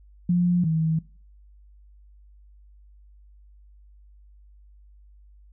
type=tone pair in turn; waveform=sine; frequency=176.3 / 160.05 Hz; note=F3 / D#3; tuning=+17 / +49 cents; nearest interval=major second; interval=168 cents; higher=first; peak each=-17 / -20 dBFS; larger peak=first; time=0.29-0.64 / 0.64-0.99 s; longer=neither; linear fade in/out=5 ms; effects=noise-tail reverb RT60 0.4 s tail -20 dB re dry + added 50 Hz sine -49 dBFS peak until 5.52 s